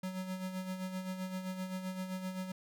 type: tone with tremolo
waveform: square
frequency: 186.2 Hz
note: F#3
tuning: 11 cents sharp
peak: -36 dBFS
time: 0.03-2.52 s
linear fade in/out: 5 ms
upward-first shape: sine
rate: 7.7 Hz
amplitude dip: 55%
effects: none